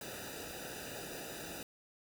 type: noise with comb filter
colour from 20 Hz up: pink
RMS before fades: -45 dBFS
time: 0.01-1.63 s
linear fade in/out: 2 ms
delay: 0.92 ms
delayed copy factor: -0.95
effects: none